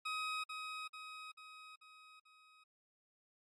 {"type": "tone with echo", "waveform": "20% pulse", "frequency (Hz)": 1263, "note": "D#6", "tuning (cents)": 26, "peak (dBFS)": -33, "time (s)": [0.05, 0.44], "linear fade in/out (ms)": 10, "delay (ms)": 440, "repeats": 5, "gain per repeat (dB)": -5, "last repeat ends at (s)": 2.64, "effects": ["low-pass 7000 Hz 12 dB/octave", "AAC 64 kbps"]}